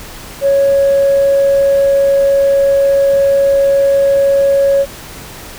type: tone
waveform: sine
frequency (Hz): 554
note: C#5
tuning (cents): -1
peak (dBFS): -6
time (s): 0.41-4.86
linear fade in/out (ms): 50
effects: tanh soft clip ceiling -4 dBFS + pink hiss -31 dBFS RMS until 5.58 s